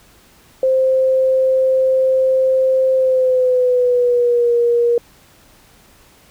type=tone with pitch glide; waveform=sine; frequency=523.3 to 474.4 Hz; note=C5 to A#4; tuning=0 to +30 cents; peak=-11 dBFS; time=0.63-4.98 s; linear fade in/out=2 ms; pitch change=-170 cents; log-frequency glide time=2.95-4.53 s; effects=pink hiss -49 dBFS RMS until 6.3 s